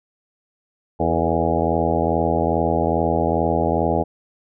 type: harmonic tone with a mistuned harmonic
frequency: 82.4 Hz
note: E2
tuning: in tune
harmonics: 1 / 2 / 3 / 4 / 5 / 6 / 7 / 8 / 9 / 10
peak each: -26 / -26 / -26 / -26 / -26 / -26 / -26 / -26 / -26 / -26 dBFS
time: 0.99-4.04 s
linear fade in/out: 20 ms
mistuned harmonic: 5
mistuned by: +53 cents
effects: none